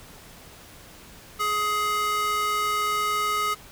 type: tone with high-pass filter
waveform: square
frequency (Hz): 419.2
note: G#4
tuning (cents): +16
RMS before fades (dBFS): -25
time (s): 1.39-3.55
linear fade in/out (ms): 20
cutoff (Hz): 1100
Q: 2.2
effects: pink hiss -47 dBFS RMS until 3.71 s